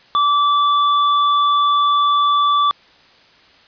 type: tone with hard clipping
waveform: sine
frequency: 1160 Hz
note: D6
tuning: 22 cents flat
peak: -14 dBFS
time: 0.15-2.71 s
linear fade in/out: 0 ms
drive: 16 dB
effects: white hiss -49 dBFS RMS until 3.67 s + resampled to 11025 Hz